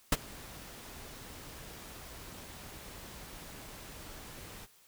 pink noise with ADSR envelope, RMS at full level -24 dBFS, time 0.12-4.67 s, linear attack 4 ms, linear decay 33 ms, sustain -24 dB, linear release 33 ms, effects white hiss -63 dBFS RMS until 4.87 s

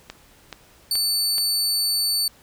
click train, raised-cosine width 0.2 ms, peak -16 dBFS, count 4, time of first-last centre 0.1-1.382 s, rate 2.34 Hz
sawtooth tone, 4500 Hz, C#8, 25 cents sharp, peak -17 dBFS, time 0.91-2.28 s, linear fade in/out 2 ms
effects pink hiss -53 dBFS RMS until 2.42 s

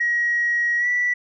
sine tone with pitch glide, 1900 to 1959.1 Hz, A#6 to B6, +33 to -14 cents, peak -17 dBFS, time 0-1.14 s, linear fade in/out 10 ms, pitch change +53 cents, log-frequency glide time 0.78-0.87 s, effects tanh soft clip ceiling -13 dBFS

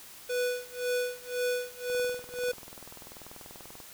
square tone with tremolo, 493.9 Hz, B4, in tune, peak -27 dBFS, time 0.29-2.52 s, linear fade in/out 10 ms, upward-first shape sine, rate 1.9 Hz, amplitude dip 95%
click train, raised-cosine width 1 ms, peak -33 dBFS, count 40, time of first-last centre 1.9-3.802 s, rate 20.5 Hz
effects white hiss -49 dBFS RMS until 3.93 s

